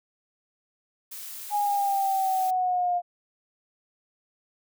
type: noise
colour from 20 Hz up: blue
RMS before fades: -39 dBFS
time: 1.11-2.51 s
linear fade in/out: 10 ms
type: exponential sweep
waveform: sine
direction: down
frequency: 830.6 to 703 Hz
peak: -22 dBFS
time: 1.5-3.02 s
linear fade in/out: 50 ms
effects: none